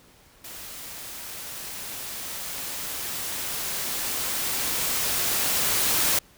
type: noise with level ramp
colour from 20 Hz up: white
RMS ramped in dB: -40 to -22 dBFS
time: 0.44-6.19 s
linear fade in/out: 5 ms
effects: pink hiss -55 dBFS RMS until 6.37 s